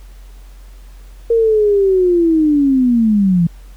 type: linear sweep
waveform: sine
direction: down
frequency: 466.2 to 164.4 Hz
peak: -9 dBFS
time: 1.3-3.47 s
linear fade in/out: 5 ms
effects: added 45 Hz sine -34 dBFS peak until 3.76 s + pink hiss -50 dBFS RMS until 3.76 s